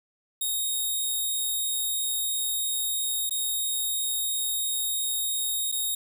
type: tone with dropouts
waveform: 5% pulse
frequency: 3729 Hz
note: A#7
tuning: in tune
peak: -18 dBFS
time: 0.41-5.95 s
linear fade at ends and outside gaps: 5 ms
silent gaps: 3.295-3.308 / 5.717-5.723 s
effects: 10-bit